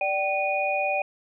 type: tone cluster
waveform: sine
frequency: 587 / 770 / 2461 Hz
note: D5 / G5 / D#7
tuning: -1 / -31 / -20 cents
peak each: -27 dBFS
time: 0.01-1.02 s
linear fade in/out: 2 ms
effects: none